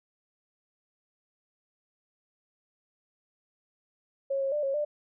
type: tone with pitch steps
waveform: sine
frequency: 547 / 543 / 594 / 546 / 594 Hz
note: C#5 / C#5 / D5 / C#5 / D5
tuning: -23 / -36 / +20 / -26 / +20 cents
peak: -26 dBFS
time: 4.3-4.85 s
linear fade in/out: 10 ms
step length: 110 ms
effects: none